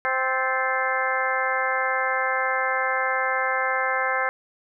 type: harmonic tone with a mistuned harmonic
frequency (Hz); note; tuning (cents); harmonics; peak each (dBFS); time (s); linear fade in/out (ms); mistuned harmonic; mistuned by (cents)
261.6; C4; 0; 2 / 3 / 4 / 5 / 6 / 7 / 8; -29 / -29 / -29 / -29 / -29 / -29 / -29; 0.05-4.29; 0; 7; -78
effects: none